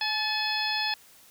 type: harmonic tone with a mistuned harmonic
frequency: 853 Hz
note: G#5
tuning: 46 cents sharp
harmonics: 1 / 2 / 3 / 4 / 5 / 6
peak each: -33 / -33 / -33 / -33 / -33 / -33 dBFS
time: 0.01-0.94 s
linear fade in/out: 2 ms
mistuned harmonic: 2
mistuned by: +37 cents
effects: white hiss -55 dBFS RMS until 1.3 s